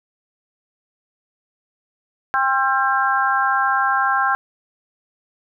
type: harmonic tone with a mistuned harmonic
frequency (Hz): 265.6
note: C4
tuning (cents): +26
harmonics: 3 / 4 / 5 / 6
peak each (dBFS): -21 / -21 / -21 / -21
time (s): 2.34-4.35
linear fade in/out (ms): 0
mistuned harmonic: 5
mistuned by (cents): +31
effects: none